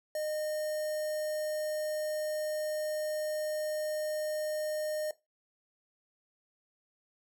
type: tone with notch filter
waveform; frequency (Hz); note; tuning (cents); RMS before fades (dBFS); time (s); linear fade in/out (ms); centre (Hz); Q
square; 612; D#5; -29; -34; 0.15-5.11; 2; 2700; 0.65
effects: noise-tail reverb RT60 0.2 s tail -17 dB re dry